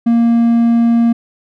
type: tone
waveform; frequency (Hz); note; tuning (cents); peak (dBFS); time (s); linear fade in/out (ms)
triangle; 233.1; A#3; 0; -6; 0.06-1.13; 10
effects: none